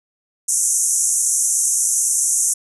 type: band-pass noise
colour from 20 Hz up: pink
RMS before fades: -18 dBFS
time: 0.48-2.54 s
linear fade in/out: 10 ms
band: 6000 to 11000 Hz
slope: 96 dB/octave
effects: none